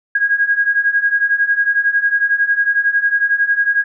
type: beating tone pair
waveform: sine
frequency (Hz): 1632 / 1643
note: G#6 / G#6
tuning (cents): -31 / -19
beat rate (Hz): 11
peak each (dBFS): -17 / -14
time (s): 0.15-3.84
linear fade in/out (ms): 5
effects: none